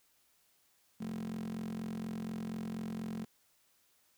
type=tone with high-pass filter; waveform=15% pulse; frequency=44.17 Hz; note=F1; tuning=20 cents sharp; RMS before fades=-40 dBFS; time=1-3.25 s; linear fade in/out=10 ms; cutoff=210 Hz; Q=9.2; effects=white hiss -71 dBFS RMS until 4.17 s